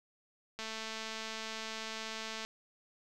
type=click train; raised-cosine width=0.2 ms; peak=-24 dBFS; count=412; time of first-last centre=0.59-2.45 s; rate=221 Hz; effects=none